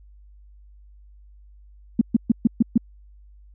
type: tone bursts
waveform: sine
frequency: 228.4 Hz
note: A#3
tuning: 35 cents flat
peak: -11 dBFS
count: 6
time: 1.99-2.778 s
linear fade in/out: 5 ms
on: 23 ms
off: 130 ms
effects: added 50 Hz sine -46 dBFS peak until 3.54 s